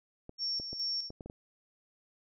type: clicks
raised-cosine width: 2 ms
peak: -31 dBFS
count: 7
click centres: 0.294 / 0.599 / 0.73 / 1.104 / 1.208 / 1.26 / 1.299 s
type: tone with tremolo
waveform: sine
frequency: 5480 Hz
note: F8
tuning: 34 cents flat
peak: -31 dBFS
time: 0.38-1.11 s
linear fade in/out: 50 ms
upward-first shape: square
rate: 2.4 Hz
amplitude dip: 55%
effects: none